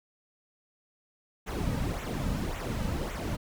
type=noise with flanger; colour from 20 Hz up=brown; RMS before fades=-32 dBFS; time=1.46-3.37 s; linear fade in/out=20 ms; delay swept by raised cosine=0.2 to 2.9 ms; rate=1.8 Hz; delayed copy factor=-0.65; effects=none